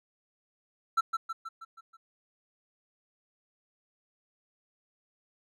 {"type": "tone with echo", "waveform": "triangle", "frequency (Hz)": 1336, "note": "E6", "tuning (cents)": 23, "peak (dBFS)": -20, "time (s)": [0.97, 1.01], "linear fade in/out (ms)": 10, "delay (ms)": 160, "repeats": 6, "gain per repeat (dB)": -5, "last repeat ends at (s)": 1.97, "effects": []}